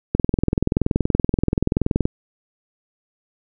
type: click train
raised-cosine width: 3 ms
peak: -4 dBFS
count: 41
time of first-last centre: 0.15-2.055 s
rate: 21 Hz
effects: none